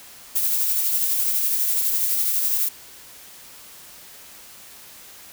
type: noise with tremolo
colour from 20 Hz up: violet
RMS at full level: -20 dBFS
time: 0.35-2.69 s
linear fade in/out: 10 ms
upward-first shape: triangle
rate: 12 Hz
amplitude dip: 35%
effects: white hiss -44 dBFS RMS until 5.32 s